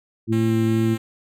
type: harmonic tone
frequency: 112.2 Hz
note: A2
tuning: 34 cents sharp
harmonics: 1 / 2 / 3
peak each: -21 / -21 / -21 dBFS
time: 0.27-0.98 s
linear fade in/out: 50 ms
type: tone with vibrato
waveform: 5% pulse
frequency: 266.6 Hz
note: C4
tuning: 33 cents sharp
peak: -23 dBFS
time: 0.32-0.98 s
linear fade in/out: 10 ms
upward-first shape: square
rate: 2.8 Hz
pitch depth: 11 cents each way
effects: none